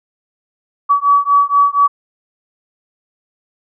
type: beating tone pair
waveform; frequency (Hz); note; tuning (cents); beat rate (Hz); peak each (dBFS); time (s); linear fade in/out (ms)
sine; 1138 / 1142.2; C#6 / D6; +45 / -49; 4.2; -12; 0.89-1.88; 20
effects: none